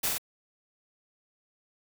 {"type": "noise with echo", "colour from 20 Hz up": "white", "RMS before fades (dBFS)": -28, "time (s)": [0.03, 0.09], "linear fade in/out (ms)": 10, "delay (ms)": 46, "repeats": 2, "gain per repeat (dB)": -2, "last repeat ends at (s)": 0.182, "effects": []}